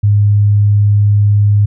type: tone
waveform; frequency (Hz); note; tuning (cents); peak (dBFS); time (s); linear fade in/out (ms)
sine; 103; G#2; -14; -6; 0.03-1.66; 10
effects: none

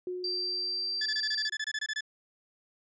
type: tone with exponential decay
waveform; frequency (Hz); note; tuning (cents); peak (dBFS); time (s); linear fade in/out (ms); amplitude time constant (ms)
sine; 362.8; F#4; -34; -31; 0.07-1.55; 2; 320
type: tone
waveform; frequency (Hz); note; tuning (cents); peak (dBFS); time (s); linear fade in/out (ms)
sine; 4698; D8; 0; -30; 0.24-1.48; 2
type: tone bursts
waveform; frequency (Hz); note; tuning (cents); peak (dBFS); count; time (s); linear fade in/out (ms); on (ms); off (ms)
sawtooth; 1730; A6; -30; -27; 14; 1.01-2.008; 5; 49; 24
effects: resampled to 16000 Hz

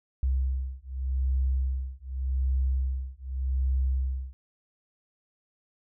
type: beating tone pair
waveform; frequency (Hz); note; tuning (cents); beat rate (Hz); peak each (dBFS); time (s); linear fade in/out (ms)
sine; 65 / 65.85; C2 / C2; -11 / +12; 0.85; -28; 0.23-4.33; 0
effects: none

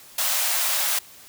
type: high-pass noise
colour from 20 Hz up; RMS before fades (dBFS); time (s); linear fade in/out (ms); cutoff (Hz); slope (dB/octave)
white; -23; 0.18-0.99; 5; 550; 96
effects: white hiss -47 dBFS RMS until 1.28 s

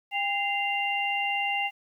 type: tone cluster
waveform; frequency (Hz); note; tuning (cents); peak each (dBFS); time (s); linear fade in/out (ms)
sine; 803 / 2080 / 2781; G5 / C7 / F7; +41 / -11 / -8; -29 / -31 / -29; 0.11-1.71; 50
effects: 10-bit

